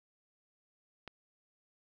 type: click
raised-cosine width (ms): 0.3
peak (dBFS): -28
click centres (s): 1.077
effects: none